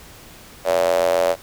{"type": "tone with high-pass filter", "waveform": "square", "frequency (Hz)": 43.65, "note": "F1", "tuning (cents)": 0, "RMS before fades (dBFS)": -18, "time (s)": [0.64, 1.36], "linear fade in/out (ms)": 50, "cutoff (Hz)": 580, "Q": 7.3, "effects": ["pink hiss -43 dBFS RMS until 1.42 s"]}